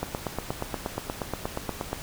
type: click train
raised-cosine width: 1 ms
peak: -14 dBFS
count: 17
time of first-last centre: 0.03-1.93 s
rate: 8.42 Hz
effects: pink hiss -40 dBFS RMS until 2.02 s